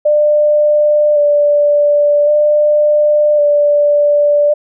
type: tone with vibrato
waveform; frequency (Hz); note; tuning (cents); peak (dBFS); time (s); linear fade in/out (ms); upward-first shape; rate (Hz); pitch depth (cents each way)
sine; 591; D5; +11; -7; 0.05-4.54; 10; square; 0.45; 17
effects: none